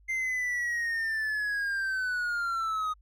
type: linear sweep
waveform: triangle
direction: down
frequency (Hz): 2093 to 1242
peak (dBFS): -26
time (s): 0.08-2.94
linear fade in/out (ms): 20
effects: added 50 Hz sine -56 dBFS peak until 3.01 s